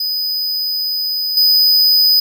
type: tone with level steps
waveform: square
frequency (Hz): 4992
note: D#8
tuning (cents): +5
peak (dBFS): -17 / -9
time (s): 0-2.2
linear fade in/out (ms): 5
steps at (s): 1.37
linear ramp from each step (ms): 2
effects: none